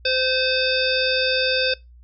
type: harmonic tone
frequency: 517 Hz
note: C5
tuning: 21 cents flat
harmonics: 1 / 3 / 5 / 7 / 9 / 10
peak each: -23 / -26 / -25 / -25 / -25 / -29 dBFS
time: 0.05-1.74 s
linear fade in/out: 5 ms
effects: noise-tail reverb RT60 0.2 s tail -22 dB re dry + added 60 Hz sine -44 dBFS peak until 2.03 s